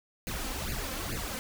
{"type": "noise with flanger", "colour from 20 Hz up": "pink", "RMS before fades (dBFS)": -35, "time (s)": [0.27, 1.39], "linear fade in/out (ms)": 0, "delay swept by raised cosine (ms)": [0.43, 3.93], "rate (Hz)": 2.3, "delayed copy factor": 0.9, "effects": []}